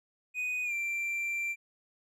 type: tone with pitch glide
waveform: triangle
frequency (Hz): 2489 to 2357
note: D#7 to D7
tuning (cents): 0 to +6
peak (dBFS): -29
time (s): 0.34-1.56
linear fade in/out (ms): 50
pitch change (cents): -94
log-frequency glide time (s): 0.64-0.73
effects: none